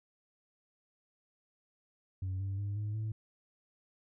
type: tone with pitch steps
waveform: sine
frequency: 94 / 97.54 / 101.21 / 105.02 / 108.98 Hz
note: F#2 / G2 / G#2 / G#2 / A2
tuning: +28 / -8 / -44 / +20 / -16 cents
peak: -31 dBFS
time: 2.22-3.12 s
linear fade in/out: 5 ms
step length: 180 ms
effects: tanh soft clip ceiling -32 dBFS